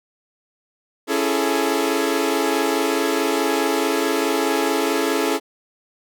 sawtooth chord, A major seventh, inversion first, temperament equal with one note detuned, 277.2 / 334 / 415.3 / 440 Hz, C#4 / E4 / G#4 / A4, 0 / +23 / 0 / 0 cents, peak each -20 dBFS, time 1.07-5.4 s, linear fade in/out 50 ms, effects none

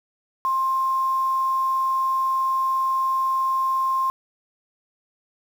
sine tone with quantisation, 1057 Hz, C6, 17 cents sharp, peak -19 dBFS, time 0.45-4.1 s, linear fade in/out 0 ms, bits 7, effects none

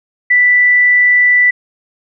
sine tone, 1975.5 Hz, B6, in tune, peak -6 dBFS, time 0.3-1.51 s, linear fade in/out 10 ms, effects none

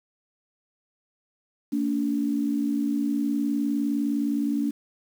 sine tone pair together, 226.9 / 286.5 Hz, A#3 / D4, -47 / -43 cents, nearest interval major third, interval 404 cents, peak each -27 / -24 dBFS, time 1.72-4.71 s, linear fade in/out 10 ms, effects 8-bit

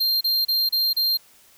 square tone bursts, 4186 Hz, C8, in tune, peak -19 dBFS, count 5, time 0-1.174 s, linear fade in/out 10 ms, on 210 ms, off 31 ms, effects white hiss -54 dBFS RMS until 1.57 s

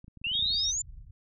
clicks, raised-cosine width 5 ms, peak -36 dBFS, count 12, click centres 0.044 / 0.081 / 0.173 / 0.216 / 0.268 / 0.316 / 0.353 / 0.393 / 0.426 / 0.461 / 0.505 / 0.546 s
sine exponential sweep, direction up, 2653 to 7300 Hz, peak -28 dBFS, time 0.24-0.82 s, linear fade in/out 5 ms
sine tone, 3729 Hz, A#7, in tune, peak -28 dBFS, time 0.33-0.72 s, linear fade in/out 20 ms
pink low-pass noise, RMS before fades -46 dBFS, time 0.42-1.11 s, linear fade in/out 5 ms, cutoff 100 Hz, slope 24 dB/octave
effects none

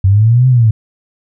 sine linear two-way sweep, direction up then down, 92.7 to 130.81 to 106 Hz, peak -5 dBFS, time 0.04-0.71 s, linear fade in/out 5 ms, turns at 0.48 s, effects none

